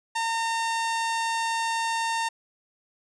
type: tone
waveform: sawtooth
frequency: 912 Hz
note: A#5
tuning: 38 cents flat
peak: -21 dBFS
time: 0.15-2.29 s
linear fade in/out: 10 ms
effects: resampled to 22050 Hz + 10-bit